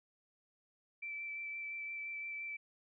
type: tone with vibrato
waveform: sine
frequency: 2328 Hz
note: D7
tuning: 16 cents flat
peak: -40 dBFS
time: 1.02-2.57 s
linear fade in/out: 10 ms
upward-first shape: sine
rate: 5.8 Hz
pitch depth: 13 cents each way
effects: none